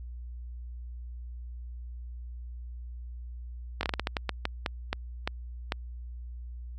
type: slowing click train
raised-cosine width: 0.3 ms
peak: -12 dBFS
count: 14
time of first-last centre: 3.81-5.721 s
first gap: 21 ms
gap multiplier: 1.29
effects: added 60 Hz sine -38 dBFS peak until 6.78 s